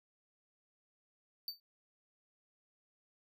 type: tone with exponential decay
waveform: square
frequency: 4583 Hz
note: D8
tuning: 43 cents flat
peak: -35 dBFS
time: 1.48-1.6 s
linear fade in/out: 1 ms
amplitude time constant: 26 ms
effects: none